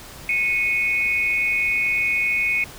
sine tone pair together, 2193 / 2491 Hz, C#7 / D#7, -19 / +1 cents, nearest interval major second, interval 220 cents, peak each -21 dBFS, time 0.29-2.64 s, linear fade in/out 2 ms, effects pink hiss -40 dBFS RMS until 2.78 s

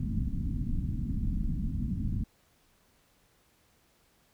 pink low-pass noise, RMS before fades -31 dBFS, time 0-2.24 s, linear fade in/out 5 ms, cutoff 260 Hz, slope 48 dB/octave, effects pink hiss -67 dBFS RMS until 4.33 s

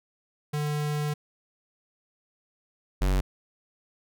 square tone pair in turn, 148.8 / 47 Hz, D3 / F#1, +23 / +28 cents, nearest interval octave + minor sixth, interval 1995 cents, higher first, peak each -27 / -22 dBFS, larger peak second, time 0.53-1.14 / 3.01-3.21 s, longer first, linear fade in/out 10 ms, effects none

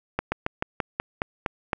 slowing click train, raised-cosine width 0.5 ms, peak -9 dBFS, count 9, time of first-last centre 0.19-1.732 s, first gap 130 ms, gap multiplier 1.11, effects none

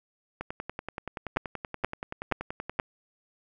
two click trains, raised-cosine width 0.5 ms, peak -19 / -9 dBFS, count 26 / 4, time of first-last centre 0.41-2.791 / 1.37-2.799 s, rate 10.5 / 2.1 Hz, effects none

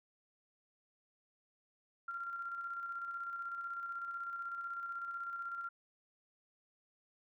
sine tone with tremolo, 1381 Hz, F6, 20 cents flat, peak -38 dBFS, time 2.08-5.69 s, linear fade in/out 5 ms, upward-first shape square, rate 16 Hz, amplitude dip 35%, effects none

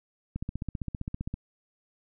click train, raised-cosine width 5 ms, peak -20 dBFS, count 16, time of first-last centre 0.36-1.34 s, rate 15.3 Hz, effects none

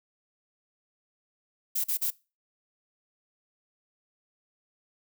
violet noise bursts, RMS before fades -28 dBFS, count 3, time 1.75-2.106 s, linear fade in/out 10 ms, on 92 ms, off 40 ms, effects noise-tail reverb RT60 0.3 s tail -22 dB re dry

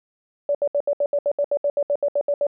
sine tone bursts, 575 Hz, D5, 37 cents flat, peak -17 dBFS, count 16, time 0.49-2.468 s, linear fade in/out 2 ms, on 58 ms, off 70 ms, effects none

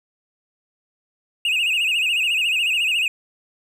triangle tone with vibrato, 2680 Hz, E7, 28 cents sharp, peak -16 dBFS, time 1.45-3.08 s, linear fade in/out 2 ms, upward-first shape sine, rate 14 Hz, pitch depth 130 cents each way, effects none

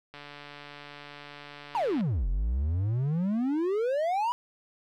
click train, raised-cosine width 0.3 ms, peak -28 dBFS, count 272, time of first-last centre 0.14-2.009 s, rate 145 Hz
triangle exponential two-way sweep, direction down then up, 995 to 42.2 to 995 Hz, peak -23 dBFS, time 1.75-4.32 s, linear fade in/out 0 ms, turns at 2.28 s
effects none

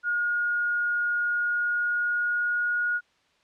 sine tone with pitch glide, 1433 to 1443.8 Hz, F6 to F#6, +44 to -43 cents, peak -23 dBFS, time 0.03-3.01 s, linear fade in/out 50 ms, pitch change +13 cents, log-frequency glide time 1.15-2.87 s, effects white hiss -65 dBFS RMS until 3.43 s + low-pass 4000 Hz 12 dB/octave

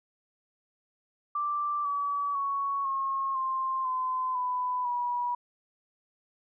sine tone with pitch steps, 1174.7 / 1143.2 / 1112.6 / 1082.8 / 1053.8 / 1025.6 / 998.1 / 971.4 Hz, D6 / D6 / C#6 / C#6 / C6 / C6 / B5 / B5, 0 / -47 / +6 / -41 / +12 / -35 / +18 / -29 cents, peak -27 dBFS, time 1.35-5.35 s, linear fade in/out 5 ms, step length 500 ms, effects none

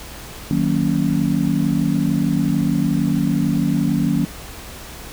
sine chord, D# minor seventh, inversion none, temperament just, 155.56 / 186.68 / 233.3 / 280 Hz, D#3 / F#3 / A#3 / C#4, 0 / +16 / +2 / +18 cents, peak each -21 dBFS, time 0.51-4.25 s, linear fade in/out 0 ms, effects added 60 Hz sine -41 dBFS peak until 5.12 s + pink hiss -36 dBFS RMS until 5.12 s

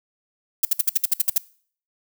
violet noise bursts, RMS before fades -17 dBFS, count 10, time 0.63-1.38 s, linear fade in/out 5 ms, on 21 ms, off 60 ms, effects noise-tail reverb RT60 0.5 s tail -21 dB re dry

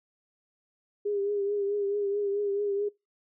sine tone with vibrato, 405.1 Hz, G#4, 43 cents flat, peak -26 dBFS, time 1.05-2.89 s, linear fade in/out 10 ms, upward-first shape triangle, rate 4.6 Hz, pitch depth 48 cents each way, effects noise-tail reverb RT60 0.2 s tail -22 dB re dry

